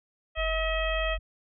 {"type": "harmonic tone", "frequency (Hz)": 640, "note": "D#5", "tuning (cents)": 49, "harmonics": [1, 2, 3, 4, 5], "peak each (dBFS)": [-30, -35, -34, -34, -36], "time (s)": [0.35, 1.18], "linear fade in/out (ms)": 50}
{"type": "tone", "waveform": "sine", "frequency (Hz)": 44.98, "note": "F#1", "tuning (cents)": -48, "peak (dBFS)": -30, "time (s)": [0.37, 1.19], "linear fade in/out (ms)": 10}
{"effects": []}